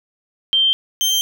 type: tone pair in turn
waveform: sine / 30% pulse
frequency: 3151 / 3151 Hz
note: G7 / G7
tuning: +8 / +8 cents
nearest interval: unison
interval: 0 cents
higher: neither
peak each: -12 dBFS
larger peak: neither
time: 0.53-0.73 / 1.01-1.21 s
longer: neither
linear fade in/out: 0 ms
effects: none